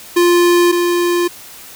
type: tone pair in turn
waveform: square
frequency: 349.2 / 349.2 Hz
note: F4 / F4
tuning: 0 / 0 cents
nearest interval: unison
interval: 0 cents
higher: neither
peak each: -9 / -13 dBFS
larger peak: first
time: 0.16-0.72 / 0.72-1.28 s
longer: neither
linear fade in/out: 10 ms
effects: white hiss -36 dBFS RMS until 1.75 s